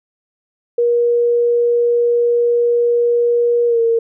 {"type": "tone with pitch glide", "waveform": "sine", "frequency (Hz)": [476.1, 459.9], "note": ["A#4", "A#4"], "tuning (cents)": [37, -23], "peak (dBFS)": -11, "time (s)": [0.78, 3.99], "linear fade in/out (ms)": 5, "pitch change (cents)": -60, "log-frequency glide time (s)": [3.67, 3.8], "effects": []}